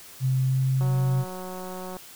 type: tone with pitch glide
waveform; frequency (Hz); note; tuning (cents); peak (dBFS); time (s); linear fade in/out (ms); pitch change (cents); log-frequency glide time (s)
sine; 130.81 to 131.95; C3 to C3; 0 to +15; -20; 0.2-1.25; 50; +15; 0.47-0.61
type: click train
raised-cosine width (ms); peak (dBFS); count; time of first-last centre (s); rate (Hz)
1; -24; 214; 0.81-1.968; 184
effects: white hiss -46 dBFS RMS until 2.15 s